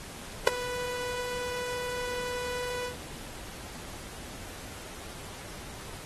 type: tone with ADSR envelope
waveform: sawtooth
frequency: 493.9 Hz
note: B4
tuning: in tune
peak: -8 dBFS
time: 0.47-2.96 s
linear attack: 5 ms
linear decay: 4 ms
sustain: -21 dB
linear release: 110 ms
effects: pink hiss -44 dBFS RMS until 6.05 s + AAC 32 kbps